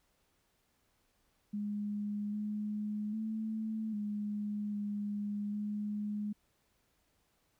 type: tone with pitch steps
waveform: sine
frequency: 206.8 / 210.1 / 219.3 / 207.9 / 205.8 / 208.4 Hz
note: G#3 / G#3 / A3 / G#3 / G#3 / G#3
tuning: -7 / +20 / -6 / +2 / -16 / +6 cents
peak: -34 dBFS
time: 1.53-6.33 s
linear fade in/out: 10 ms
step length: 800 ms
effects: pink hiss -75 dBFS RMS until 7.59 s